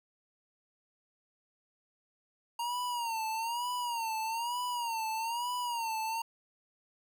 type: tone with vibrato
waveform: square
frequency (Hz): 932.3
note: A#5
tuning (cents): 0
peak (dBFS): -33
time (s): 2.59-6.22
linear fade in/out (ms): 5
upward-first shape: sine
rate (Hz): 1.1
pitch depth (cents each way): 100
effects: none